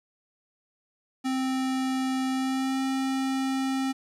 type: tone with pitch glide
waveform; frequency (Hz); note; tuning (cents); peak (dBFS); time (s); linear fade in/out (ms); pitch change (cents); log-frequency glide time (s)
square; 261.6 to 266; C4 to C4; 0 to +29; -26; 1.24-3.93; 20; +29; 2.3-2.82
effects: low-pass 10000 Hz 12 dB/octave + 10-bit